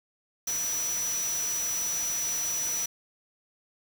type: tone in noise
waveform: sine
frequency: 5900 Hz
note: F#8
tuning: 6 cents flat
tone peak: -28 dBFS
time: 0.47-2.86 s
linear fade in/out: 5 ms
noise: white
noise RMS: -36 dBFS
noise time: 0.47-2.86 s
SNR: +5 dB
effects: none